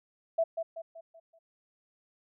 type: tone with echo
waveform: sine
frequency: 659.3 Hz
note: E5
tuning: in tune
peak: -23 dBFS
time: 0.38-0.44 s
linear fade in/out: 10 ms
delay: 190 ms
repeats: 5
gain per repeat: -7 dB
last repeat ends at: 1.39 s
effects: none